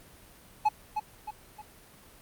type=tone with echo; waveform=triangle; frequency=851 Hz; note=G#5; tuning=42 cents sharp; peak=-18 dBFS; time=0.65-0.69 s; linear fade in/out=10 ms; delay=310 ms; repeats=3; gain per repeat=-7 dB; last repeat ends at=1.62 s; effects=pink hiss -54 dBFS RMS until 2.21 s + Opus 32 kbps